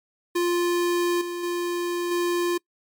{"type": "tone with level steps", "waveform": "square", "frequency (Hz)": 349.2, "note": "F4", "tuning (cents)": 0, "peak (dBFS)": [-21, -29, -25, -22], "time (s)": [0.35, 2.58], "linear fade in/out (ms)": 10, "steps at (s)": [1.21, 1.43, 2.11], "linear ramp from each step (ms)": 5, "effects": ["noise-tail reverb RT60 0.1 s tail -25 dB re dry", "MP3 96 kbps"]}